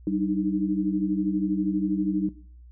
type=tone cluster; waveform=sine; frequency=191.7 / 300.1 / 312.5 Hz; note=G3 / D4 / D#4; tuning=-38 / +38 / +8 cents; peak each=-27 dBFS; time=0.07-2.29 s; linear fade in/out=2 ms; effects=noise-tail reverb RT60 0.6 s tail -21 dB re dry + added 60 Hz sine -45 dBFS peak until 2.71 s